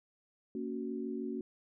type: chord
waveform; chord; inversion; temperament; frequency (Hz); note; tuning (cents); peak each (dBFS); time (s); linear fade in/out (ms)
sine; F# major; first; just; 231.2 / 277.5 / 370; A#3 / C#4 / F#4; -14 / +2 / 0; -39 / -40 / -40; 0.55-1.41; 2
effects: none